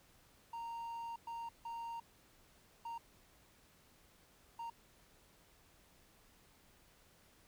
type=tone bursts at uneven times; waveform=triangle; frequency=927 Hz; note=A#5; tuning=10 cents flat; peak=-40 dBFS; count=5; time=0.53-1.16 / 1.27-1.49 / 1.65-2 / 2.85-2.98 / 4.59-4.7 s; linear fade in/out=5 ms; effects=pink hiss -67 dBFS RMS until 7.47 s